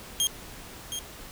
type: tone with echo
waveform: 20% pulse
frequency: 3224 Hz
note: G7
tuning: 48 cents sharp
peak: -17 dBFS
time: 0.2-0.27 s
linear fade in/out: 0 ms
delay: 720 ms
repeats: 1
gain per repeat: -9 dB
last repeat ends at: 0.99 s
effects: pink hiss -44 dBFS RMS until 1.31 s